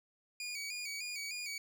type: tone with vibrato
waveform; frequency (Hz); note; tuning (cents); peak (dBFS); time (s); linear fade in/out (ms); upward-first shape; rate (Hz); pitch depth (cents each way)
20% pulse; 2349; D7; 0; -34; 0.4-1.58; 2; square; 3.3; 63
effects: none